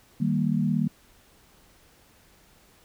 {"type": "chord", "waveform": "sine", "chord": "Eb major", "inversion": "none", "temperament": "equal", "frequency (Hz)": [155.56, 196, 233.1], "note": ["Eb3", "G3", "Bb3"], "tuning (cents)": [0, 0, 0], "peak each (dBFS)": -26, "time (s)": [0.2, 0.88], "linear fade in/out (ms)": 10, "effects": ["pink hiss -58 dBFS RMS until 2.84 s"]}